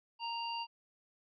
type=harmonic tone; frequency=931 Hz; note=A#5; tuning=2 cents flat; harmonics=1 / 3 / 5; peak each=-38 / -42 / -45 dBFS; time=0.19-0.67 s; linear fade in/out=50 ms; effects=none